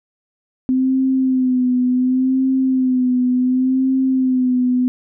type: tone with vibrato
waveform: sine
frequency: 256.7 Hz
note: C4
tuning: 33 cents flat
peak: -13 dBFS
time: 0.69-4.88 s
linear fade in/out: 0 ms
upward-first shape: sine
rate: 0.69 Hz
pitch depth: 46 cents each way
effects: none